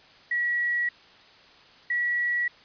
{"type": "tone pair in turn", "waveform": "sine", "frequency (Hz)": [1925, 1932], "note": ["B6", "B6"], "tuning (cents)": [-45, -39], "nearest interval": "unison", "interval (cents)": 6, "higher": "second", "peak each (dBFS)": -23, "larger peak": "neither", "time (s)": [[0.31, 0.89], [1.9, 2.48]], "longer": "neither", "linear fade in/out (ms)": 5, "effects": ["white hiss -53 dBFS RMS until 2.64 s", "resampled to 11025 Hz"]}